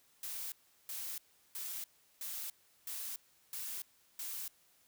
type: noise bursts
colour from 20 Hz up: blue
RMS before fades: -42 dBFS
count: 7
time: 0.23-4.48 s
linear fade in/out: 2 ms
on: 290 ms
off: 370 ms
effects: white hiss -69 dBFS RMS until 4.87 s